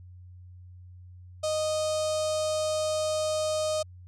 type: tone with notch filter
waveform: sawtooth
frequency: 620 Hz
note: D#5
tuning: 6 cents flat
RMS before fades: -28 dBFS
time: 1.43-3.83 s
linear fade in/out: 10 ms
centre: 1900 Hz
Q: 0.53
effects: added 90 Hz sine -45 dBFS peak until 4.07 s + resampled to 22050 Hz